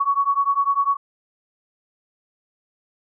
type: beating tone pair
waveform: sine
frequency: 1114 / 1124 Hz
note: C#6 / C#6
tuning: +8 / +24 cents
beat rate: 10 Hz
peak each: -20 dBFS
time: 0-0.97 s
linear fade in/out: 10 ms
effects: none